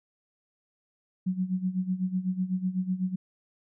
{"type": "tone with tremolo", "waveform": "sine", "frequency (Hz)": 185, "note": "F#3", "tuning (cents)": 0, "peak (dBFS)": -23, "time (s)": [1.26, 3.16], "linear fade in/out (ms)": 10, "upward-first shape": "sine", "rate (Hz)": 8, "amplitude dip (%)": 80, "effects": []}